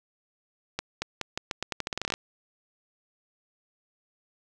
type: accelerating click train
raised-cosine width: 0.2 ms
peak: -12 dBFS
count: 17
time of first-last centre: 0.79-2.139 s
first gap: 230 ms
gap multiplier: 0.84
effects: none